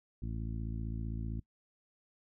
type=harmonic tone; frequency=55.5 Hz; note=A1; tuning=16 cents sharp; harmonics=1 / 2 / 3 / 4 / 5 / 6; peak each=-38 / -40 / -47 / -45 / -50 / -53 dBFS; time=0.22-1.4 s; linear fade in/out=5 ms; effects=noise-tail reverb RT60 0.1 s tail -22 dB re dry